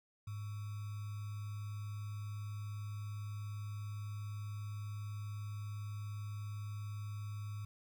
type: tone with sample-and-hold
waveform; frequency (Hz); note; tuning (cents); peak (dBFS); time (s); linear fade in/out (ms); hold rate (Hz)
sine; 103.83; G#2; 0; -40; 0.27-7.65; 5; 1225
effects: none